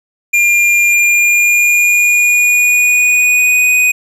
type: tone with pitch glide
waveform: square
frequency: 2400 to 2489 Hz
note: D7 to D#7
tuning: +37 to 0 cents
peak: -8 dBFS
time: 0.33-3.92 s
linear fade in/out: 10 ms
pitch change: +63 cents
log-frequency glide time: 0.88-3.76 s
effects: low-pass 12000 Hz 12 dB/octave + 8-bit